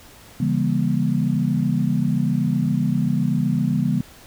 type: chord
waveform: sine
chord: C# diminished seventh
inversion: none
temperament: just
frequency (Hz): 138.59 / 166.31 / 199.57 / 239.5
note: C#3 / E3 / G3 / Bb3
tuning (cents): 0 / +16 / +31 / +47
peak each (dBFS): -23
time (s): 0.4-4.01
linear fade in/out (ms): 5
effects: pink hiss -46 dBFS RMS until 4.26 s